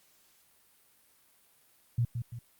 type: tone with echo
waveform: sine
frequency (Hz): 118.7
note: A#2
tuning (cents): +32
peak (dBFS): -24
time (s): 1.98-2.05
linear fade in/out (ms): 5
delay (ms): 170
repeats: 2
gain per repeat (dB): -7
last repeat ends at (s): 2.39
effects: white hiss -65 dBFS RMS until 2.59 s + Opus 48 kbps